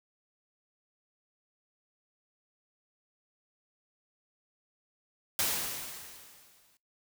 white noise with exponential decay, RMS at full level -28 dBFS, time 5.39-6.77 s, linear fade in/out 1 ms, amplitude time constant 300 ms, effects noise-tail reverb RT60 0.2 s tail -22 dB re dry

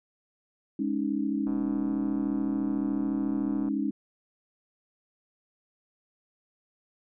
sine chord, Ab suspended fourth, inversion none, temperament equal, 207.7 / 277.2 / 311.1 Hz, Ab3 / Db4 / Eb4, 0 / 0 / 0 cents, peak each -31 / -29 / -31 dBFS, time 0.79-3.91 s, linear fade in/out 5 ms
click train, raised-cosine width 1 ms, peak -31 dBFS, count 278, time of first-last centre 1.47-3.686 s, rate 125 Hz
effects none

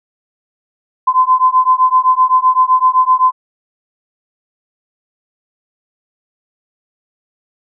sine beating tone pair, 1021 / 1028.8 Hz, C6 / C6, -43 / -30 cents, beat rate 7.8 Hz, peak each -11 dBFS, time 1.07-3.32 s, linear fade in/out 10 ms, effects none

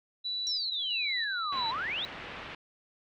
sine tone with tremolo, 3951 Hz, B7, in tune, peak -31 dBFS, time 0.24-1.72 s, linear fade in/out 20 ms, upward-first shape square, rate 1.5 Hz, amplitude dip 45%
sine exponential two-way sweep, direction down then up, 5710 to 880 to 3982 Hz, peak -31 dBFS, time 0.47-2.05 s, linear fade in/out 0 ms, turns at 1.69 s
white low-pass noise, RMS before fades -43 dBFS, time 1.52-2.55 s, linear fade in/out 5 ms, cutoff 2900 Hz, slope 24 dB/octave
effects none

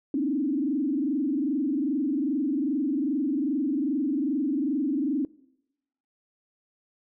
sine tone with frequency modulation, 284.5 Hz, C#4, 45 cents sharp, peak -23 dBFS, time 0.14-5.25 s, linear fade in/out 2 ms, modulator 22.5 Hz, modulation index 1.5, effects noise-tail reverb RT60 0.9 s tail -23 dB re dry

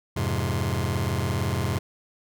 sawtooth chord, F minor, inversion none, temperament just, 87.31 / 104.77 / 130.96 Hz, F2 / Ab2 / C3, 0 / +16 / +2 cents, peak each -24 dBFS, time 0.16-1.79 s, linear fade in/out 10 ms, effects none

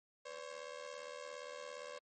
sawtooth ring-modulated tone, 539 Hz, C#5, 49 cents flat, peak -39 dBFS, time 0.25-1.99 s, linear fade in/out 10 ms, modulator 38.7 Hz, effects MP3 32 kbps

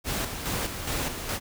pink noise with tremolo, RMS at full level -29 dBFS, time 0.04-1.4 s, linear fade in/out 50 ms, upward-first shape square, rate 2.4 Hz, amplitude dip 50%, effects none

